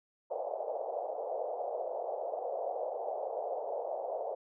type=band-pass noise; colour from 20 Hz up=white; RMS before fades=-37 dBFS; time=0.3-4.35 s; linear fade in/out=10 ms; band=480 to 730 Hz; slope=48 dB/octave; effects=none